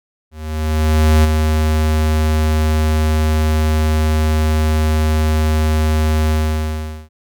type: tone with ADSR envelope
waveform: square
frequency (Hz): 77.78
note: D#2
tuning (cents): 0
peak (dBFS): -8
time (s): 0.31-7.09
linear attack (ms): 930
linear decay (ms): 18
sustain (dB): -5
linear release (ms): 780
effects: none